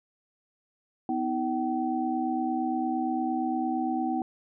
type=tone cluster; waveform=sine; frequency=249.9 / 318.6 / 763 Hz; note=B3 / D#4 / G5; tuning=+21 / +41 / -47 cents; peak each=-30 dBFS; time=1.09-4.22 s; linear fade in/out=2 ms; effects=none